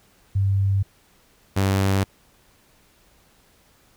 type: tone pair in turn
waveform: sine / sawtooth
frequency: 98 / 97.1 Hz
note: G2 / G2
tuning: 0 / -16 cents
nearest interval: unison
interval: 16 cents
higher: first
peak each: -17 / -14 dBFS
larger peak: second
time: 0.35-0.83 / 1.56-2.04 s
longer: neither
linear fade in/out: 10 ms
effects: pink hiss -58 dBFS RMS until 3.96 s